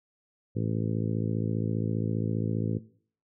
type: harmonic tone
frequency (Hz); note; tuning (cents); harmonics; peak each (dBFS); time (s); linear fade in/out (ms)
55; A1; 0; 2 / 3 / 4 / 5 / 6 / 7 / 8 / 9; -29 / -33 / -35 / -37 / -39 / -40 / -41 / -42; 0.55-2.79; 20
effects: noise-tail reverb RT60 0.5 s tail -18 dB re dry